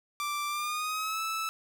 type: tone with pitch glide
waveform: sawtooth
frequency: 1174.7 to 1311 Hz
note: D6 to E6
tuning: 0 to -10 cents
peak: -27 dBFS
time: 0.2-1.49 s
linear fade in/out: 0 ms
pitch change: +190 cents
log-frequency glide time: 0.48-1.21 s
effects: none